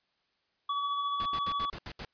square tone with tremolo, 1138 Hz, C#6, 45 cents sharp, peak -29 dBFS, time 0.69-1.7 s, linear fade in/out 5 ms, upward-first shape sine, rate 14 Hz, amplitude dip 30%
pink noise bursts, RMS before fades -41 dBFS, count 7, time 1.2-2.049 s, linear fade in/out 0 ms, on 57 ms, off 75 ms
effects white hiss -75 dBFS RMS until 2.13 s + resampled to 11025 Hz

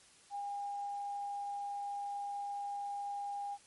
sine tone, 809 Hz, G#5, 46 cents flat, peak -37 dBFS, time 0.3-3.58 s, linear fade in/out 50 ms, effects white hiss -62 dBFS RMS until 3.66 s + MP3 48 kbps

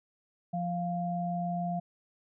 sine tone pair together, 174.78 / 698.5 Hz, F3 / F5, +2 / 0 cents, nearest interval 2 octaves, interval 2398 cents, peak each -32 / -33 dBFS, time 0.53-1.8 s, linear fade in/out 10 ms, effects none

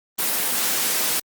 white high-pass noise, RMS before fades -22 dBFS, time 0.18-1.2 s, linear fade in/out 10 ms, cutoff 160 Hz, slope 24 dB/octave, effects Opus 24 kbps

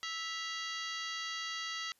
harmonic tone with a mistuned harmonic, 656 Hz, E5, 9 cents flat, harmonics 2 / 3 / 4 / 5 / 6 / 7 / 8 / 9 / 10, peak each -44 / -42 / -46 / -45 / -46 / -46 / -56 / -51 / -54 dBFS, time 0.03-1.92 s, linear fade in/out 0 ms, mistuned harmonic 4, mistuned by +120 cents, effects white hiss -71 dBFS RMS until 1.99 s + resampled to 32000 Hz

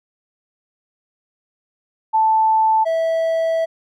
sine / triangle tone pair in turn, 880 / 654.1 Hz, A5 / E5, 0 / -14 cents, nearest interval perfect fourth, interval 514 cents, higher first, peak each -12 / -14 dBFS, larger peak first, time 2.13-2.85 / 2.85-3.66 s, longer second, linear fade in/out 20 ms, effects none

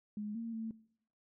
sine tone with pitch steps, 209.5 / 229.3 / 223.8 Hz, G#3 / A#3 / A3, +15 / -28 / +30 cents, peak -37 dBFS, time 0.17-0.71 s, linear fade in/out 2 ms, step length 180 ms, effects noise-tail reverb RT60 0.7 s tail -21 dB re dry

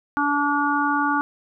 harmonic tone, 288.7 Hz, D4, 30 cents flat, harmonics 1 / 3 / 4 / 5, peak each -24 / -24 / -24 / -24 dBFS, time 0.17-1.21 s, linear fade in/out 0 ms, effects none

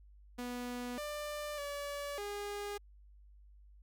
sawtooth tone with pitch steps, 245.3 / 594 / 573 / 409.1 Hz, B3 / D5 / D5 / G#4, -12 / +20 / -43 / -26 cents, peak -35 dBFS, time 0.38-2.78 s, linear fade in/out 10 ms, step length 600 ms, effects added 50 Hz sine -56 dBFS peak until 3.82 s

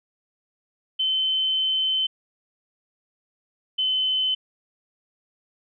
sine tone pair in turn, 3068 / 3047 Hz, G7 / G7, -38 / -50 cents, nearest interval unison, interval 12 cents, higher first, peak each -20 dBFS, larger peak neither, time 0.99-2.07 / 3.78-4.35 s, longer first, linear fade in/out 10 ms, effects none

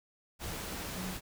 sine tone in noise, 185 Hz, F#3, in tune, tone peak -38 dBFS, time 0.94-1.17 s, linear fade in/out 50 ms, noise pink, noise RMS -40 dBFS, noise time 0.39-1.21 s, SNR -1 dB, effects none

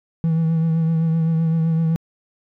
triangle tone with vibrato, 162.8 Hz, E3, 21 cents flat, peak -13 dBFS, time 0.24-1.96 s, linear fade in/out 0 ms, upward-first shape triangle, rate 7.8 Hz, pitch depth 35 cents each way, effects tanh soft clip ceiling -9 dBFS

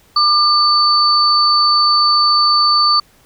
sine tone pair together, 1199 / 4527 Hz, D6 / C#8, +36 / +36 cents, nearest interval octave + major seventh, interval 2300 cents, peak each -12 dBFS, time 0.16-3 s, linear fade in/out 5 ms, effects pink hiss -51 dBFS RMS until 3.25 s

